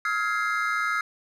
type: chord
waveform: triangle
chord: F minor seventh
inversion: third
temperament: equal with one note detuned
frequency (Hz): 1276.5 / 1396.9 / 1661.2 / 2093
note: Eb6 / F6 / Ab6 / C7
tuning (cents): +44 / 0 / 0 / 0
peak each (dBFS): -26 / -27 / -29 / -29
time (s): 0.05-1.01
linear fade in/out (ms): 2
effects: none